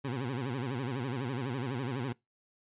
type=tone with vibrato; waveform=20% pulse; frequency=128.1 Hz; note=C3; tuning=36 cents flat; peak=-28 dBFS; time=0.04-2.13 s; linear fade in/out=10 ms; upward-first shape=sine; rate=12 Hz; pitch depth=170 cents each way; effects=noise-tail reverb RT60 0.2 s tail -24 dB re dry + resampled to 8000 Hz